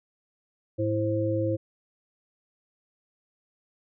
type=tone cluster; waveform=sine; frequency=107.5 / 330.3 / 527 Hz; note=A2 / E4 / C5; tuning=-40 / +4 / +12 cents; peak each=-28 dBFS; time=0.78-1.57 s; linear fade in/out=20 ms; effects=none